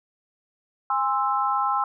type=chord; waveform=sine; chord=Ab augmented; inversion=none; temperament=equal with one note detuned; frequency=817.8 / 1046.5 / 1318.5 Hz; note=Ab5 / C6 / E6; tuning=-27 / 0 / 0 cents; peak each=-25 dBFS; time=0.9-1.84 s; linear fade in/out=2 ms; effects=none